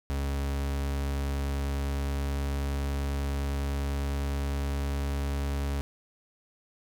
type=tone with pitch glide; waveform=40% pulse; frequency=69.6 to 70.08 Hz; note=C#2 to C#2; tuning=+8 to +19 cents; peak=-27 dBFS; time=0.1-5.81 s; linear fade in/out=0 ms; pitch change=+11 cents; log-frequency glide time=1.47-5.6 s; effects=none